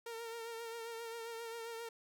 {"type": "tone with vibrato", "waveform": "sawtooth", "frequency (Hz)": 460, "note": "A#4", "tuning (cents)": -23, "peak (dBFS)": -39, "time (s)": [0.06, 1.89], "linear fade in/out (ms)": 5, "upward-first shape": "triangle", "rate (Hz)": 7.5, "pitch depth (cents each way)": 42, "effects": []}